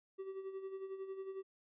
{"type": "tone with tremolo", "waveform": "triangle", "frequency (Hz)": 385, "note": "G4", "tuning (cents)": -31, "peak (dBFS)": -38, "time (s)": [0.18, 1.43], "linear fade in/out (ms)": 20, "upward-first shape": "sine", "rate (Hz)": 11, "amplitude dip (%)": 60, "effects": ["resampled to 8000 Hz"]}